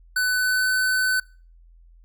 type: tone with pitch glide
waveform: square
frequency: 1500 to 1511.3 Hz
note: F#6 to F#6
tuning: +23 to +36 cents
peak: -20 dBFS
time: 0.16-1.2 s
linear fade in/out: 5 ms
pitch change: +13 cents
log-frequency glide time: 0.31-0.7 s
effects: noise-tail reverb RT60 0.4 s tail -24 dB re dry + added 42 Hz sine -48 dBFS peak until 2.04 s